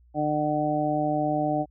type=harmonic tone; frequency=150.5 Hz; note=D3; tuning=43 cents sharp; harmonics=1 / 2 / 3 / 4 / 5; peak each=-32 / -27 / -39 / -28 / -27 dBFS; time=0.14-1.66 s; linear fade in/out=50 ms; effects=added 60 Hz sine -54 dBFS peak until 1.7 s